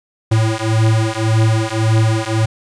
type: beating tone pair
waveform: square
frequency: 110 / 111.8 Hz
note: A2 / A2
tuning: 0 / +28 cents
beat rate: 1.8 Hz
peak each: -16 dBFS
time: 0.31-2.46 s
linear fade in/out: 10 ms
effects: resampled to 22050 Hz + 8-bit